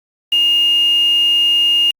sine tone with quantisation, 2835 Hz, F7, 25 cents sharp, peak -10 dBFS, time 0.32-1.91 s, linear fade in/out 5 ms, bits 5, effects Opus 48 kbps

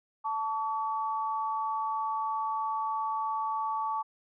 sine tone pair together, 880 / 1136.9 Hz, A5 / C#6, 0 / +43 cents, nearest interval major third, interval 443 cents, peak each -31 / -32 dBFS, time 0.24-4.03 s, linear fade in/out 20 ms, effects none

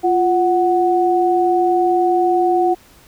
sine tone pair together, 349.2 / 740 Hz, F4 / F#5, 0 / 0 cents, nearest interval octave + minor second, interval 1300 cents, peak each -15 dBFS, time 0.03-2.75 s, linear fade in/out 20 ms, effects pink hiss -48 dBFS RMS until 3.07 s

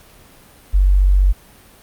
sine tone, 47.42 Hz, F#1, 43 cents sharp, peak -9 dBFS, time 0.73-1.33 s, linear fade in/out 20 ms, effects pink hiss -46 dBFS RMS until 1.82 s + Opus 48 kbps

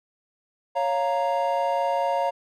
triangle chord, Bb minor, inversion first, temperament equal, 554.4 / 698.5 / 932.3 Hz, Db5 / F5 / Bb5, 0 / 0 / 0 cents, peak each -24 dBFS, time 0.75-2.31 s, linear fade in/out 20 ms, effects none

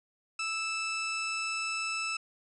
25% pulse tone pair together, 1317 / 2634 Hz, E6 / E7, -2 / -2 cents, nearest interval octave, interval 1200 cents, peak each -32 / -31 dBFS, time 0.39-2.17 s, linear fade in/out 5 ms, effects resampled to 24000 Hz

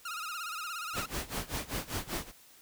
sawtooth tone with vibrato, 1326 Hz, E6, 10 cents sharp, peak -33 dBFS, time 0.05-1.06 s, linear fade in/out 5 ms, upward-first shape sine, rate 17 Hz, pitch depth 120 cents each way
pink noise with tremolo, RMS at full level -34 dBFS, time 0.93-2.32 s, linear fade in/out 50 ms, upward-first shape sine, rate 5.1 Hz, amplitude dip 90%
effects white hiss -58 dBFS RMS until 2.61 s

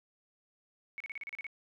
sine tone bursts, 2217 Hz, C#7, in tune, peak -38 dBFS, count 9, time 0.98-1.467 s, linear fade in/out 0 ms, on 23 ms, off 35 ms, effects 13-bit

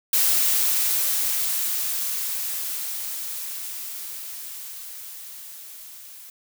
blue noise with level ramp, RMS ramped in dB -19 to -43 dBFS, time 0.13-6.3 s, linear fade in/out 2 ms, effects none

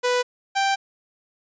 sawtooth tone pair in turn, 494.2 / 784.5 Hz, B4 / G5, +1 / +1 cents, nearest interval minor sixth, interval 800 cents, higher second, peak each -15 dBFS, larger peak neither, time 0.03-0.23 / 0.55-0.76 s, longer second, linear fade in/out 20 ms, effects resampled to 16000 Hz

